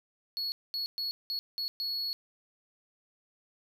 triangle tone bursts at uneven times, 4364 Hz, C#8, 28 cents flat, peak -30 dBFS, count 6, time 0.37-0.52 / 0.74-0.86 / 0.98-1.11 / 1.3-1.39 / 1.58-1.68 / 1.8-2.13 s, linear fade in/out 0 ms, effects none

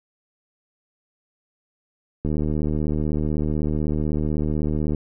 click train, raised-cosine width 3 ms, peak -12 dBFS, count 206, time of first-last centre 2.25-4.947 s, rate 76 Hz, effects none

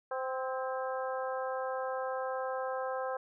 harmonic tone with a mistuned harmonic, 260.2 Hz, C4, 9 cents flat, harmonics 2 / 3 / 4 / 5 / 6, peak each -35 / -39 / -41 / -43 / -45 dBFS, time 0.11-3.17 s, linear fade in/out 5 ms, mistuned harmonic 6, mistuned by +38 cents, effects none

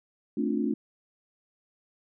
sine chord, D minor seventh, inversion second, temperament just, 220.2 / 264.3 / 293.7 / 352.4 Hz, A3 / C4 / D4 / F4, +2 / +18 / 0 / +16 cents, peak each -29 / -31 / -30 / -33 dBFS, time 0.37-0.74 s, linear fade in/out 5 ms, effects none

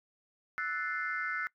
sine chord, F# half-diminished seventh, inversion third, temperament equal, 1318.5 / 1480 / 1760 / 2093 Hz, E6 / F#6 / A6 / C7, 0 / 0 / 0 / 0 cents, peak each -38 / -35 / -39 / -38 dBFS, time 0.58-1.47 s, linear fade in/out 0 ms, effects noise-tail reverb RT60 0.1 s tail -21 dB re dry + tanh soft clip ceiling -23 dBFS

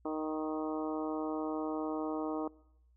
harmonic tone with a mistuned harmonic, 155.56 Hz, D#3, in tune, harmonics 2 / 3 / 4 / 5 / 6 / 7 / 8, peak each -36 / -40 / -42 / -44 / -46 / -47 / -48 dBFS, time 0.05-2.48 s, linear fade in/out 5 ms, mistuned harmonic 6, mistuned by +16 cents, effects noise-tail reverb RT60 0.8 s tail -23 dB re dry + added 60 Hz sine -63 dBFS peak until 2.96 s

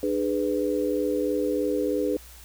sine chord, G# diminished, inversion second, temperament just, 299 / 415.3 / 498.4 Hz, D4 / G#4 / B4, +31 / 0 / +16 cents, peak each -27 dBFS, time 0.03-2.17 s, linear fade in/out 2 ms, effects added 60 Hz sine -47 dBFS peak until 2.44 s + white hiss -49 dBFS RMS until 2.44 s

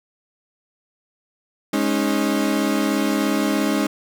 35% pulse chord, Ab suspended fourth, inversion none, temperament equal with one note detuned, 207.7 / 274 / 311.1 Hz, Ab3 / Db4 / Eb4, 0 / -20 / 0 cents, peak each -21 dBFS, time 1.73-3.87 s, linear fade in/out 5 ms, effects none

